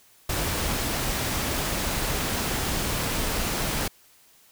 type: noise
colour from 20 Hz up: pink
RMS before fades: -27 dBFS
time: 0.29-3.88 s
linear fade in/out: 5 ms
effects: white hiss -57 dBFS RMS until 4.51 s